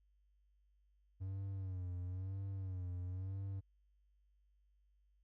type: tone with vibrato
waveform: triangle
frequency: 93.5 Hz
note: F#2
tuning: 19 cents sharp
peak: -38 dBFS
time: 1.2-3.61 s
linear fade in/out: 20 ms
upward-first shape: sine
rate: 1 Hz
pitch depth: 77 cents each way
effects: added 50 Hz sine -70 dBFS peak until 5.23 s